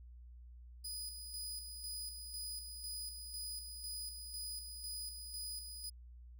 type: tone with tremolo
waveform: 20% pulse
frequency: 4968 Hz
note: D#8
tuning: 3 cents flat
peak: -36 dBFS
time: 0.84-5.9 s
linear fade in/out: 10 ms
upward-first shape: square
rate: 2 Hz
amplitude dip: 45%
effects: added 60 Hz sine -52 dBFS peak until 6.39 s